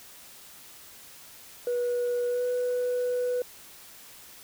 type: tone with pitch glide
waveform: sine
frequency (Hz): 486.4 to 494.3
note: B4 to B4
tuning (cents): -26 to +1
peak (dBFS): -23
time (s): 1.67-3.42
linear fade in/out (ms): 2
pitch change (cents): +27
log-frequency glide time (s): 2.28-2.43
effects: tanh soft clip ceiling -23 dBFS + white hiss -49 dBFS RMS until 4.43 s